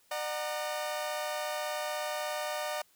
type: chord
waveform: sawtooth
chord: D augmented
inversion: none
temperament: equal with one note detuned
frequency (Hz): 602.8 / 740 / 932.3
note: D5 / F#5 / A#5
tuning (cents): +45 / 0 / 0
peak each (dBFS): -31 / -35 / -37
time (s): 0.11-2.82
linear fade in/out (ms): 5
effects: white hiss -66 dBFS RMS until 2.95 s